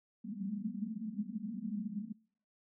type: band-pass noise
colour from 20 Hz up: white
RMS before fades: -40 dBFS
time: 0.24-2.13 s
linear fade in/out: 10 ms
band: 190 to 230 Hz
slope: 96 dB/octave
effects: noise-tail reverb RT60 0.6 s tail -25 dB re dry